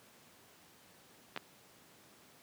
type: clicks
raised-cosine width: 0.3 ms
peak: -22 dBFS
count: 2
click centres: 1.363 / 1.375 s
effects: pink hiss -61 dBFS RMS until 2.42 s + high-pass 150 Hz 12 dB/octave